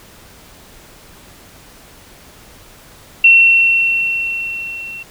sine tone with level ramp, 2715 Hz, F7, 50 cents flat, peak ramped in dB -3 to -27 dBFS, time 3.24-5.03 s, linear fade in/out 5 ms, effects pink hiss -42 dBFS RMS until 5.1 s

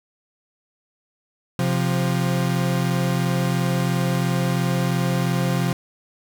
40% pulse tone pair together, 131.68 / 174.61 Hz, C3 / F3, +11 / 0 cents, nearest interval perfect fourth, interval 489 cents, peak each -21 dBFS, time 1.59-5.73 s, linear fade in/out 2 ms, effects 8-bit

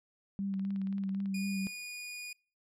sine tone with vibrato, 195.2 Hz, G3, 7 cents flat, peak -32 dBFS, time 0.39-1.67 s, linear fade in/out 0 ms, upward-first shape sine, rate 3.9 Hz, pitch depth 23 cents each way
click train, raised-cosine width 0.3 ms, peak -39 dBFS, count 14, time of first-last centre 0.54-1.258 s, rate 18.1 Hz
sawtooth tone, 2452 Hz, D#7, 26 cents flat, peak -37 dBFS, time 1.34-2.33 s, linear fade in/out 5 ms
effects noise-tail reverb RT60 0.4 s tail -25 dB re dry + low-pass 12000 Hz 12 dB/octave

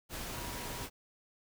sine tone in noise, 962 Hz, B5, 46 cents flat, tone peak -50 dBFS, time 0.33-0.88 s, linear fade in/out 50 ms, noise pink, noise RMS -41 dBFS, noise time 0.09-0.9 s, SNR -12 dB, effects none

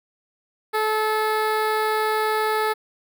15% pulse tone with notch filter, 432.8 Hz, A4, 29 cents flat, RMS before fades -22 dBFS, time 0.73-2.74 s, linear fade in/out 20 ms, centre 6800 Hz, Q 0.75, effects none

